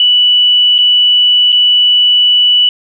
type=tone with dropouts; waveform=sine; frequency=2960 Hz; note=F#7; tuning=in tune; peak=-5 dBFS; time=0-2.69 s; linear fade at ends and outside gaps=2 ms; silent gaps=0.782-0.787 / 1.521-1.526 s; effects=none